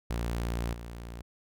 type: tone with level steps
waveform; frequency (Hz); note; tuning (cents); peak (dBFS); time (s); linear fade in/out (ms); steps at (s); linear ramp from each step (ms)
sawtooth; 58.27; A#1; 0; -26 / -36; 0.1-1.22; 5; 0.73; 2
effects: none